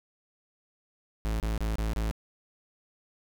45% pulse tone bursts, 54.3 Hz, A1, 22 cents flat, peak -27 dBFS, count 5, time 1.25-2.112 s, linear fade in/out 0 ms, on 150 ms, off 28 ms, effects none

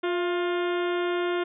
harmonic tone with a mistuned harmonic, 353.5 Hz, F4, 21 cents sharp, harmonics 1 / 2 / 3 / 4 / 5 / 6 / 7 / 8 / 9 / 10, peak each -25 / -34 / -36 / -35 / -41 / -41 / -45 / -44 / -44 / -45 dBFS, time 0.03-1.44 s, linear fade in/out 10 ms, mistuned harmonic 2, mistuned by -49 cents, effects none

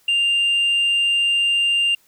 sine tone, 2794 Hz, F7, in tune, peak -13 dBFS, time 0.08-1.95 s, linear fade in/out 5 ms, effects tanh soft clip ceiling -14 dBFS + white hiss -58 dBFS RMS until 2.07 s

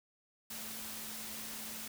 sine tone in noise, 220 Hz, A3, in tune, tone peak -53 dBFS, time 0.5-1.88 s, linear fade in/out 5 ms, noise white, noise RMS -44 dBFS, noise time 0.5-1.88 s, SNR -12 dB, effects none

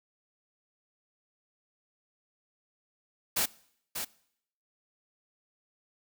white noise with echo, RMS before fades -28 dBFS, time 3.36-3.46 s, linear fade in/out 10 ms, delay 590 ms, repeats 1, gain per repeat -7 dB, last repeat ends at 4.05 s, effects noise-tail reverb RT60 0.7 s tail -22 dB re dry

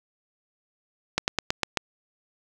slowing click train, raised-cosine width 0.2 ms, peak -5 dBFS, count 6, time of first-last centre 1.18-1.772 s, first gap 99 ms, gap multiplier 1.09, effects none

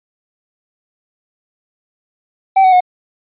triangle tone with pitch steps, 771 / 748.6 / 726.9 Hz, G5 / F#5 / F#5, -29 / +20 / -31 cents, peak -4 dBFS, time 2.56-2.806 s, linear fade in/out 10 ms, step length 82 ms, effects resampled to 8000 Hz

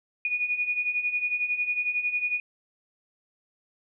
sine beating tone pair, 2451 / 2462 Hz, D#7 / D#7, -27 / -19 cents, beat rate 11 Hz, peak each -31 / -26 dBFS, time 0.25-2.4 s, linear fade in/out 2 ms, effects none

